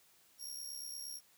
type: tone with amplitude modulation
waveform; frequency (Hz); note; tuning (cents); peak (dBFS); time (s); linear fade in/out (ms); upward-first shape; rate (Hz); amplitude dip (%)
20% pulse; 5588; F8; 0; -35; 0.38-1.21; 50; sine; 68.6; 60
effects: white hiss -67 dBFS RMS until 1.37 s + high-pass 60 Hz 12 dB/octave